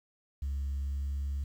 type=tone with pitch glide; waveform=sine; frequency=69.3 to 69.94 Hz; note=C#2 to C#2; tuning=0 to +16 cents; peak=-29 dBFS; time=0.42-1.44 s; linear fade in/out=5 ms; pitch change=+16 cents; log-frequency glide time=0.81-1.12 s; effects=tanh soft clip ceiling -29 dBFS + 10-bit